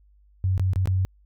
sine tone with dropouts, 93.8 Hz, F#2, 24 cents sharp, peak -19 dBFS, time 0.44-1.05 s, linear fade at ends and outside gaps 0 ms, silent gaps 0.578-0.596 / 0.734-0.759 / 0.857-0.874 s, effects added 50 Hz sine -54 dBFS peak until 1.25 s

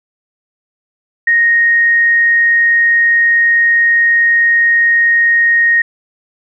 sine tone, 1864.7 Hz, A#6, in tune, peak -7 dBFS, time 1.27-5.82 s, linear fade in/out 5 ms, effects none

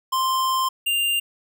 square tone pair in turn, 1046.5 / 2794 Hz, C6 / F7, 0 / 0 cents, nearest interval octave + perfect fourth, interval 1700 cents, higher second, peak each -20 dBFS, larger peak neither, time 0.12-0.69 / 0.86-1.2 s, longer first, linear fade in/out 10 ms, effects none

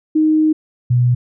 sine tone pair in turn, 311.1 / 122.93 Hz, D#4 / B2, 0 / -8 cents, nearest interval octave + major third, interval 1608 cents, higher first, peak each -10 dBFS, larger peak neither, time 0.15-0.53 / 0.9-1.15 s, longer first, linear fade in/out 10 ms, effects none

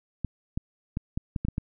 clicks, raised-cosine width 5 ms, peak -16 dBFS, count 8, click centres 0.247 / 0.575 / 0.971 / 1.175 / 1.362 / 1.45 / 1.485 / 1.581 s, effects none

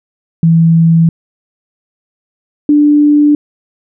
sine tone pair in turn, 164.81 / 294.7 Hz, E3 / D4, 0 / +6 cents, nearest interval minor seventh, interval 1006 cents, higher second, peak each -4 dBFS, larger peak neither, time 0.43-1.09 / 2.69-3.35 s, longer neither, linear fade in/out 2 ms, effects none

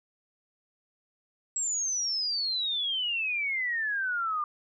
sine exponential sweep, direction down, 7720 to 1188 Hz, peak -27 dBFS, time 1.56-4.44 s, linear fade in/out 2 ms, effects none

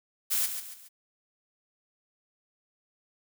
blue noise with echo, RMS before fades -27 dBFS, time 0.3-0.47 s, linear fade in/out 20 ms, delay 140 ms, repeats 3, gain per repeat -8 dB, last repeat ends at 0.89 s, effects none

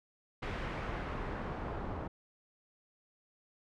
pink noise with low-pass filter sweep, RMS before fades -39 dBFS, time 0.42-2.08 s, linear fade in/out 10 ms, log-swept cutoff 2300 to 980 Hz, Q 0.91, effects none

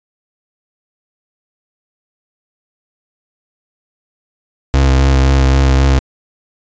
35% pulse tone with vibrato, 67 Hz, C2, 42 cents sharp, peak -6 dBFS, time 4.74-5.99 s, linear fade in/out 0 ms, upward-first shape sine, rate 3.8 Hz, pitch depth 23 cents each way, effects resampled to 16000 Hz

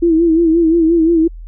sine tone with vibrato, 330 Hz, E4, 2 cents sharp, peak -8 dBFS, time 0.02-1.28 s, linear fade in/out 10 ms, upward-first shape sine, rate 5.7 Hz, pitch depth 68 cents each way, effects added 41 Hz sine -28 dBFS peak until 1.47 s

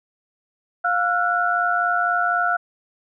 sine tone cluster, 705 / 1352 / 1456 Hz, F5 / E6 / F#6, +16 / +43 / -28 cents, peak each -22 dBFS, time 0.84-2.57 s, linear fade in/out 10 ms, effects none

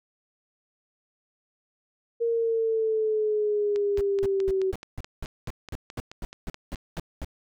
sine exponential sweep, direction down, 467 to 378 Hz, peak -22 dBFS, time 2.2-4.72 s, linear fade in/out 20 ms
click train, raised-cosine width 0.2 ms, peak -23 dBFS, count 16, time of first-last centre 3.76-6.972 s, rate 4.67 Hz
brown noise bursts, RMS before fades -32 dBFS, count 14, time 3.98-7.246 s, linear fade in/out 0 ms, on 29 ms, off 220 ms
effects none

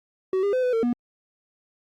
triangle tone with pitch steps, 377.2 / 403.3 / 510 / 500 / 453 / 241.6 Hz, F#4 / G4 / C5 / B4 / A#4 / B3, +33 / +49 / -44 / +21 / -50 / -38 cents, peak -18 dBFS, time 0.33-0.93 s, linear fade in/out 2 ms, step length 100 ms, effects Opus 48 kbps

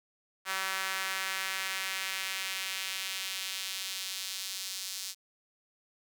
sawtooth tone with high-pass filter sweep, 190.7 Hz, G3, 47 cents flat, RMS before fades -36 dBFS, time 0.45-5.15 s, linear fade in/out 50 ms, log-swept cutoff 1400 to 4800 Hz, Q 1.3, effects none

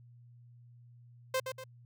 sawtooth tone with echo, 521 Hz, C5, 7 cents flat, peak -25 dBFS, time 1.34-1.4 s, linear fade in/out 5 ms, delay 120 ms, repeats 2, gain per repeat -7 dB, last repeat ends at 1.64 s, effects added 120 Hz sine -54 dBFS peak until 1.85 s

